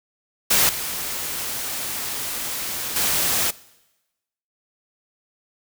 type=noise with level steps; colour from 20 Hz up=white; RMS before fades=-17 / -28 / -21 dBFS; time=0.5-3.51 s; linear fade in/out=10 ms; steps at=0.69 / 2.96 s; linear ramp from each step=2 ms; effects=noise-tail reverb RT60 1.0 s tail -21 dB re dry